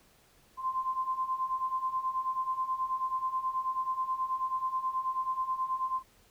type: beating tone pair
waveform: sine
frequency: 1035 / 1044.3 Hz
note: C6 / C6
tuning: -19 / -4 cents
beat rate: 9.3 Hz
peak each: -35 / -31 dBFS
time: 0.57-6.03 s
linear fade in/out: 50 ms
effects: pink hiss -63 dBFS RMS until 6.3 s